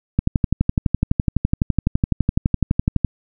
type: click train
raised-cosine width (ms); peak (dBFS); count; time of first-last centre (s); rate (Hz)
5; -3; 35; 0.19-3.047; 11.9
effects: none